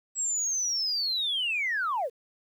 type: linear sweep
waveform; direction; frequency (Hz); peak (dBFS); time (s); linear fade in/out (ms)
sine; down; 7760 to 427.2; -25; 0.15-2.1; 50
effects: tanh soft clip ceiling -21 dBFS + 10-bit